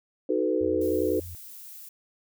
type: chord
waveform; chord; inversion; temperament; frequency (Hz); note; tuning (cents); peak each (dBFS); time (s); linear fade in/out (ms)
sine; B dominant seventh; first; equal with one note detuned; 311.1 / 370 / 440 / 501.6; D#4 / F#4 / A4 / B4; 0 / 0 / 0 / +27; -28; 0.29-1.2; 5
type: tone with vibrato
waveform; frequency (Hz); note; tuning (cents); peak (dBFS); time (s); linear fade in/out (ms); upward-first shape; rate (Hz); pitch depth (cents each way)
sine; 87.31; F2; 0; -38; 0.61-1.35; 0; sine; 9.5; 46
type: noise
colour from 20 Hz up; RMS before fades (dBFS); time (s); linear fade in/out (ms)
violet; -44; 0.81-1.89; 5
effects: none